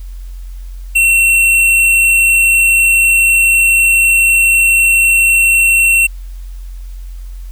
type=tone with hard clipping; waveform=sine; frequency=2716 Hz; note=F7; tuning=49 cents flat; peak=-8 dBFS; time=0.95-6.07 s; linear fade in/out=10 ms; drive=14 dB; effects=added 44 Hz sine -24 dBFS peak until 7.51 s + white hiss -48 dBFS RMS until 7.51 s